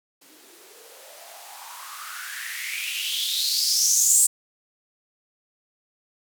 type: noise with band-pass filter sweep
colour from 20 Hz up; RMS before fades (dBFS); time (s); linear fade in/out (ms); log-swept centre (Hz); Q
violet; -26; 0.21-4.27; 10; 270 to 8200; 6.5
effects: none